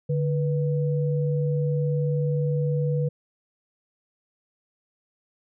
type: tone pair together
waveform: sine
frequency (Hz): 146.83 / 489.6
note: D3 / B4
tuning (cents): 0 / -15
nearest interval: octave + major sixth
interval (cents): 2085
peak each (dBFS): -22 / -28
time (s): 0.09-3.09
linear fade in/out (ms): 10
effects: none